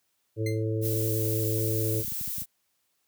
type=harmonic tone; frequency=110 Hz; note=A2; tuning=in tune; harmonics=1 / 3 / 4 / 5; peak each=-27 / -33 / -32 / -39 dBFS; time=0.36-2.04 s; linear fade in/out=50 ms
type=tone with exponential decay; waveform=sawtooth; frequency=2084 Hz; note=C7; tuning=7 cents flat; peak=-29 dBFS; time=0.46-0.64 s; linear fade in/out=5 ms; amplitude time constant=38 ms
type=noise; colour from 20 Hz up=violet; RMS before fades=-33 dBFS; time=0.81-2.46 s; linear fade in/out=50 ms
type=clicks; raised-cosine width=5 ms; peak=-29 dBFS; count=9; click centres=1.947 / 2.005 / 2.047 / 2.08 / 2.121 / 2.212 / 2.278 / 2.382 / 2.419 s
effects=white hiss -74 dBFS RMS until 3.07 s + high-pass 60 Hz 12 dB/octave